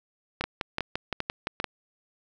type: two click trains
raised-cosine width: 0.3 ms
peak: -12 / -12 dBFS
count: 8 / 4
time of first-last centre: 0.44-1.643 / 0.41-1.6 s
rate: 5.82 / 2.52 Hz
effects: none